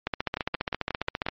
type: two click trains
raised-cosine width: 0.3 ms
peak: -10 / -12 dBFS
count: 19 / 6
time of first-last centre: 0.07-1.286 / 0.37-1.264 s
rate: 14.8 / 5.59 Hz
effects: low-pass 4000 Hz 12 dB/octave + MP3 32 kbps